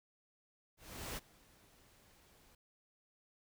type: noise with ADSR envelope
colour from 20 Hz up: pink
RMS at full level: -42 dBFS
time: 0.77-2.55 s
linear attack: 400 ms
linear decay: 27 ms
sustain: -24 dB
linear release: 3 ms
effects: none